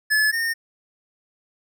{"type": "tone pair in turn", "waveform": "square", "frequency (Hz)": [1721, 1831], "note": ["A6", "A#6"], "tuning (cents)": [-39, -32], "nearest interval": "minor second", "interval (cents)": 107, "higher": "second", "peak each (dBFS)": [-17, -22], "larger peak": "first", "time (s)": [[0.1, 0.32], [0.32, 0.54]], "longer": "neither", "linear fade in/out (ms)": 20, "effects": []}